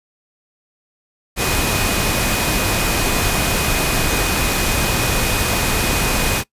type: tone in noise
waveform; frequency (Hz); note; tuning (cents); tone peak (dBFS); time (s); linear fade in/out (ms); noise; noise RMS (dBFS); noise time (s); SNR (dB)
sine; 2489; D#7; 0; -27; 1.36-6.44; 50; pink; -18; 1.36-6.44; -12
effects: noise-tail reverb RT60 0.1 s tail -21 dB re dry + resampled to 32000 Hz